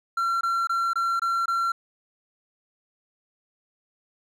triangle tone bursts, 1363 Hz, F6, 43 cents flat, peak -20 dBFS, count 6, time 0.17-1.72 s, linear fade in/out 5 ms, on 240 ms, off 22 ms, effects none

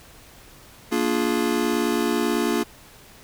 square chord, Bb dominant seventh, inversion none, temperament just, 233.1 / 291.4 / 349.6 / 419.5 Hz, Bb3 / D4 / F4 / Ab4, 0 / -13 / +2 / +17 cents, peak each -26 / -27 / -26 / -28 dBFS, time 0.91-2.64 s, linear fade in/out 20 ms, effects pink hiss -48 dBFS RMS until 3.23 s

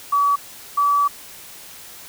sine tone pair in turn, 1141 / 1148.3 Hz, C#6 / D6, +50 / -39 cents, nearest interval unison, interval 11 cents, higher second, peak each -14 dBFS, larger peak neither, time 0.12-0.36 / 0.77-1.08 s, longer second, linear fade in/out 10 ms, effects white hiss -40 dBFS RMS until 2.08 s

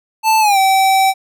square tone with pitch glide, 880 to 770.5 Hz, A5 to G5, 0 to -30 cents, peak -10 dBFS, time 0.23-1.14 s, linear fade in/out 50 ms, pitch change -230 cents, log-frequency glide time 0.4-0.58 s, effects none

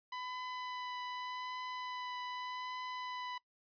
sawtooth tone with vibrato, 1000 Hz, B5, 21 cents sharp, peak -37 dBFS, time 0.12-3.38 s, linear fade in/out 5 ms, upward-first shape triangle, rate 0.84 Hz, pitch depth 12 cents each way, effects noise-tail reverb RT60 0.1 s tail -21 dB re dry + resampled to 11025 Hz

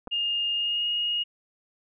clicks, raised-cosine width 1 ms, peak -24 dBFS, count 2, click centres 0.073 / 0.077 s
sine tone with pitch glide, 2829 to 2868 Hz, F7 to F7, +22 to +45 cents, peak -24 dBFS, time 0.11-1.24 s, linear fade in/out 20 ms, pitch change +23 cents, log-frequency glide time 0.53-0.88 s
effects none

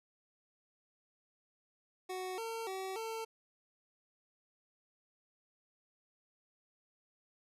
25% pulse tone with pitch steps, 370.8 / 453.8 / 380.6 / 448.4 Hz, F#4 / A#4 / F#4 / A4, +4 / -47 / +49 / +33 cents, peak -35 dBFS, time 2.09-3.25 s, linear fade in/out 10 ms, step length 290 ms, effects resampled to 32000 Hz

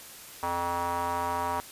square tone with band-pass filter, 86.8 Hz, F2, 10 cents flat, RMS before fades -30 dBFS, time 0.43-1.6 s, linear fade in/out 0 ms, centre 960 Hz, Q 3.9, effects white hiss -46 dBFS RMS until 1.71 s + resampled to 32000 Hz

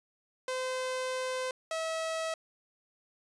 sawtooth tone pair in turn, 514 / 646.3 Hz, C5 / E5, -31 / -34 cents, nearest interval major third, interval 397 cents, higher second, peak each -28 dBFS, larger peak neither, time 0.48-1.51 / 1.71-2.34 s, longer first, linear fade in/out 2 ms, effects resampled to 22050 Hz

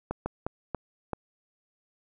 slowing click train, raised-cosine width 1 ms, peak -16 dBFS, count 5, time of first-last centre 0.11-1.133 s, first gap 150 ms, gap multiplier 1.37, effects none

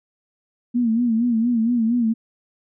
sine tone with vibrato, 233.1 Hz, A#3, in tune, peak -16 dBFS, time 0.74-2.14 s, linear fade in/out 20 ms, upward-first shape sine, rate 4.3 Hz, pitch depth 92 cents each way, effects none

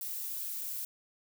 violet noise, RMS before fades -38 dBFS, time 0.01-0.85 s, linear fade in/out 2 ms, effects none

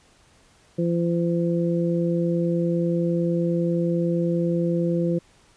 harmonic tone, 170.6 Hz, F3, 40 cents flat, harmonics 1 / 2 / 3, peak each -22 / -25 / -27 dBFS, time 0.78-5.19 s, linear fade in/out 10 ms, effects pink hiss -57 dBFS RMS until 5.56 s + resampled to 22050 Hz

